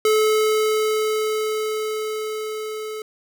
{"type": "tone with level ramp", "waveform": "square", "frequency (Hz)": 432, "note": "A4", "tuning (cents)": -32, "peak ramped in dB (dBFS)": [-15, -29], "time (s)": [0.05, 3.02], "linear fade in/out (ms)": 2, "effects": []}